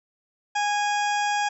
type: harmonic tone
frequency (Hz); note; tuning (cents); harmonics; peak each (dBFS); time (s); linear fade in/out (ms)
825; G#5; -12; 1 / 2 / 3 / 4 / 6 / 7 / 8 / 9; -23 / -29 / -33 / -35 / -39 / -40 / -41 / -42; 0.55-1.49; 10
effects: none